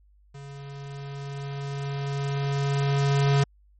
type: tone with level ramp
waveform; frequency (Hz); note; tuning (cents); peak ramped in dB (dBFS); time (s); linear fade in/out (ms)
square; 140; C#3; +18; -40 to -18; 0.34-3.44; 10
effects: added 50 Hz sine -55 dBFS peak until 3.79 s + MP3 32 kbps